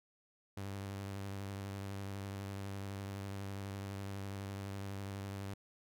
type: tone with vibrato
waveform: sawtooth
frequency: 98.6 Hz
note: G2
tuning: 11 cents sharp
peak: -37 dBFS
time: 0.57-5.54 s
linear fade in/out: 5 ms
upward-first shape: sine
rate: 12 Hz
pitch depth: 25 cents each way
effects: none